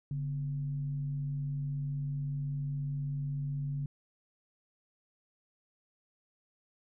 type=tone with frequency modulation; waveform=sine; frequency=142.2 Hz; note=C#3; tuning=45 cents sharp; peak=-32 dBFS; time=0.11-3.86 s; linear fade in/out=2 ms; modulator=105 Hz; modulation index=0.26; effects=none